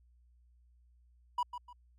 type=tone with echo; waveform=triangle; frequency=976 Hz; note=B5; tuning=21 cents flat; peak=-27 dBFS; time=1.38-1.43 s; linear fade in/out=5 ms; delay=150 ms; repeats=2; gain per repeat=-10 dB; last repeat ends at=1.73 s; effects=added 60 Hz sine -62 dBFS peak until 1.98 s